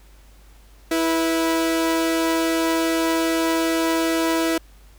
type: tone pair together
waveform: sawtooth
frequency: 327.5 / 490 Hz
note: E4 / B4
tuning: -11 / -14 cents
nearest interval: perfect fifth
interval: 697 cents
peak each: -15 / -24 dBFS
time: 0.91-4.58 s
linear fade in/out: 5 ms
effects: added 50 Hz sine -46 dBFS peak until 4.98 s + pink hiss -55 dBFS RMS until 4.98 s